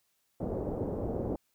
white low-pass noise, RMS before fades -34 dBFS, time 0.4-1.36 s, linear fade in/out 5 ms, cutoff 550 Hz, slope 24 dB/octave, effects white hiss -75 dBFS RMS until 1.54 s

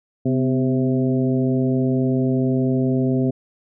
harmonic tone with a mistuned harmonic, 131.7 Hz, C3, 12 cents sharp, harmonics 1 / 2 / 3 / 4 / 5, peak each -21 / -19 / -25 / -31 / -31 dBFS, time 0.25-3.31 s, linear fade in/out 10 ms, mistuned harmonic 2, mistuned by -49 cents, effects none

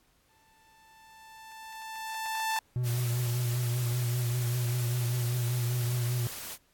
sawtooth tone with exponential growth, 884 Hz, A5, 8 cents sharp, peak -23 dBFS, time 0.29-2.59 s, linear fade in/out 2 ms, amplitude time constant 500 ms
triangle tone with vibrato, 121.7 Hz, B2, 25 cents flat, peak -25 dBFS, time 2.76-6.27 s, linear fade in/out 0 ms, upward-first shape triangle, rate 5.1 Hz, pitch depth 51 cents each way
white noise, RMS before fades -40 dBFS, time 2.83-6.58 s, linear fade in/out 50 ms
effects pink hiss -68 dBFS RMS until 6.73 s + AAC 64 kbps

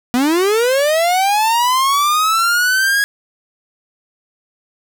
45% pulse linear sweep, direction up, 236.5 to 1665 Hz, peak -12 dBFS, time 0.14-3.04 s, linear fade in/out 0 ms, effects none

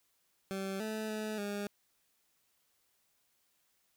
20% pulse tone with pitch steps, 193.3 / 217.5 / 215.5 / 203.8 Hz, G3 / A3 / A3 / G#3, -24 / -20 / -36 / -32 cents, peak -31 dBFS, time 0.51-1.67 s, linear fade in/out 0 ms, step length 290 ms, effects white hiss -75 dBFS RMS until 3.96 s

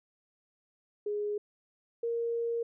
sine tone pair in turn, 415.3 / 466.2 Hz, G#4 / A#4, 0 / 0 cents, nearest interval major second, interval 200 cents, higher second, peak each -30 / -29 dBFS, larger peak second, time 1.06-1.38 / 2.03-2.63 s, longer second, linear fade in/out 5 ms, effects none

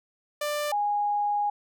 sawtooth / sine tone pair in turn, 592 / 824.4 Hz, D5 / G#5, +14 / -13 cents, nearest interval tritone, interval 573 cents, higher second, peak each -23 dBFS, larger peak neither, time 0.41-0.72 / 0.72-1.5 s, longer second, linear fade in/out 5 ms, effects none

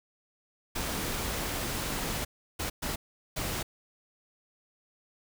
pink noise bursts at uneven times, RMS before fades -33 dBFS, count 4, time 0.75-2.25 / 2.59-2.7 / 2.82-2.96 / 3.36-3.63 s, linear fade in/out 10 ms, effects none

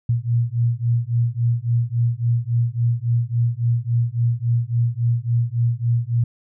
sine beating tone pair, 116.54 / 120.14 Hz, A#2 / B2, 0 / -47 cents, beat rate 3.6 Hz, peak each -20 dBFS, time 0.09-6.24 s, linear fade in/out 5 ms, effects none

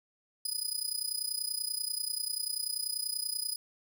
20% pulse tone with amplitude modulation, 4978 Hz, D#8, in tune, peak -23 dBFS, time 0.45-3.56 s, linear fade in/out 5 ms, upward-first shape sine, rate 30.3 Hz, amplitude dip 85%, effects none

